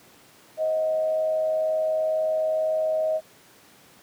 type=tone with frequency modulation; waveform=sine; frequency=630 Hz; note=D#5; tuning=21 cents sharp; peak=-21 dBFS; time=0.57-3.21 s; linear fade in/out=50 ms; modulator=102 Hz; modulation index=0.3; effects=pink hiss -53 dBFS RMS until 4.02 s + high-pass 150 Hz 12 dB/octave